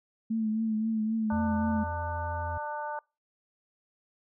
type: tone with vibrato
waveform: sine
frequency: 220 Hz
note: A3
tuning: in tune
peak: -26 dBFS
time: 0.3-1.84 s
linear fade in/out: 10 ms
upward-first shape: triangle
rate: 3.8 Hz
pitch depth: 46 cents each way
type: harmonic tone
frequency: 297.9 Hz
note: D4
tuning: 25 cents sharp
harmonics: 2 / 3 / 4 / 5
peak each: -39 / -34 / -43 / -41 dBFS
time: 1.3-2.99 s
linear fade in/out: 2 ms
type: tone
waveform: triangle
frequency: 85.6 Hz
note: F2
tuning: 34 cents flat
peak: -32 dBFS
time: 1.32-2.58 s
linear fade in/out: 5 ms
effects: noise-tail reverb RT60 0.3 s tail -26 dB re dry